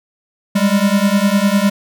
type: beating tone pair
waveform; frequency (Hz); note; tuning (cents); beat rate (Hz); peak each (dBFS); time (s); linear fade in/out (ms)
square; 196 / 205.9; G3 / G#3; 0 / -15; 9.9; -15; 0.55-1.7; 10
effects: none